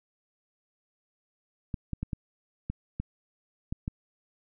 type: clicks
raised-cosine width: 5 ms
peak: -19 dBFS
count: 8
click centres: 1.742 / 1.933 / 2.03 / 2.132 / 2.7 / 3 / 3.725 / 3.879 s
effects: none